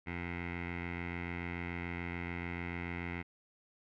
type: tone with low-pass filter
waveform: 15% pulse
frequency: 86.9 Hz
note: F2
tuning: 8 cents flat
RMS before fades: -40 dBFS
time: 0.06-3.23 s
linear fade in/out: 20 ms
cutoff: 2200 Hz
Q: 6.8
effects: none